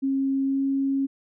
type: tone with pitch glide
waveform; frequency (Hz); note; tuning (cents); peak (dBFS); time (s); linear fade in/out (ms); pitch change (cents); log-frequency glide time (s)
sine; 270.7 to 272.7; C#4 to C#4; -41 to -28; -21; 0.02-1.07; 20; +13; 0.43-0.62
effects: none